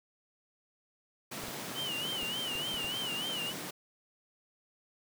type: high-pass noise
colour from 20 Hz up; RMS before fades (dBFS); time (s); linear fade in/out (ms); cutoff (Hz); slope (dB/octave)
pink; -41; 1.31-3.71; 10; 140; 24
type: clicks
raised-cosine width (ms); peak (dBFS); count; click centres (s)
2; -30; 6; 1.436 / 1.483 / 2.231 / 2.554 / 2.742 / 2.845
type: tone with vibrato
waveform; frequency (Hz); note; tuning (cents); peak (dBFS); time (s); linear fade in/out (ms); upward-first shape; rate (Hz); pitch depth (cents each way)
triangle; 2960; F#7; 0; -33; 1.74-3.54; 50; sine; 3.4; 110
effects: none